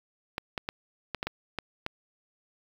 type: clicks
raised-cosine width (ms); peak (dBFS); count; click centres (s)
0.3; -15; 8; 0.381 / 0.578 / 0.689 / 1.147 / 1.229 / 1.27 / 1.587 / 1.864
effects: 7-bit